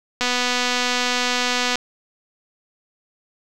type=click train; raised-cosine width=0.2 ms; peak=-4 dBFS; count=383; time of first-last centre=0.21-1.757 s; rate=247 Hz; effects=none